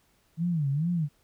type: tone with vibrato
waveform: sine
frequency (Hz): 155.56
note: D#3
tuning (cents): 0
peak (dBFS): -24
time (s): 0.37-1.09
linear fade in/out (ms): 50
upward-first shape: sine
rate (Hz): 2.3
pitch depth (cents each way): 220
effects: pink hiss -67 dBFS RMS until 1.23 s